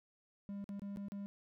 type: tone with dropouts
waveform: triangle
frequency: 200.4 Hz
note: G3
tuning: 38 cents sharp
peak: -39 dBFS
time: 0.49-1.26 s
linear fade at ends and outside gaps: 0 ms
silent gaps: 0.642-0.691 / 0.795-0.819 / 0.961-0.971 / 1.084-1.12 s
effects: none